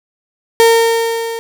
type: tone with level ramp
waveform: 35% pulse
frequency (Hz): 458.2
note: A#4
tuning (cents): -30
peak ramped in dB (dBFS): -3 to -19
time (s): 0.6-1.39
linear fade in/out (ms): 0
effects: none